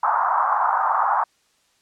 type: band-pass noise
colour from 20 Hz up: pink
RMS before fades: -20 dBFS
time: 0.03-1.24 s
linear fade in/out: 5 ms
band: 780 to 1300 Hz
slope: 48 dB/octave
effects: white hiss -63 dBFS RMS until 1.81 s + low-pass 8000 Hz 12 dB/octave